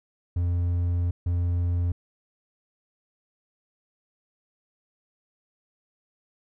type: tone bursts at uneven times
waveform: triangle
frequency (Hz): 87.31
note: F2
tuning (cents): 0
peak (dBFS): -20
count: 2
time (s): 0.36-1.11 / 1.26-1.92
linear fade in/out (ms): 5
effects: none